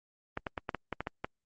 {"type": "clicks", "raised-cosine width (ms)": 0.5, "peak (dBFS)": -18, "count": 9, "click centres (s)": [0.374, 0.468, 0.578, 0.692, 0.747, 0.927, 1.006, 1.071, 1.245], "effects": ["Opus 24 kbps"]}